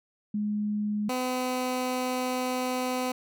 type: tone pair in turn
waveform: sine / 15% pulse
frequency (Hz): 209.1 / 253.6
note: G#3 / B3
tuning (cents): +12 / +46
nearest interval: minor third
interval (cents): 334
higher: second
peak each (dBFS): -26 / -21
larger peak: second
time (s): 0.34-1.09 / 1.09-3.12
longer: second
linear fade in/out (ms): 5
effects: none